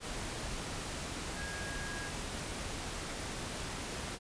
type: tone in noise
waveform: sine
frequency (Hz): 1640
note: G#6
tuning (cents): -22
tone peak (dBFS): -43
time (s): 1.35-2.12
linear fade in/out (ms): 50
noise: pink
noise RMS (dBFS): -40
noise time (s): 0-4.19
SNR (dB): -6
effects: resampled to 22050 Hz